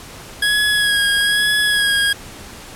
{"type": "tone with vibrato", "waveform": "25% pulse", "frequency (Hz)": 1661.2, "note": "G#6", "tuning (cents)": 0, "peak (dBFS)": -10, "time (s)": [0.42, 2.13], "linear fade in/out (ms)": 5, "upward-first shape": "sine", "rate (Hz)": 1.1, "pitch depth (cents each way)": 29, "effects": ["pink hiss -36 dBFS RMS until 2.75 s", "low-pass 12000 Hz 12 dB/octave"]}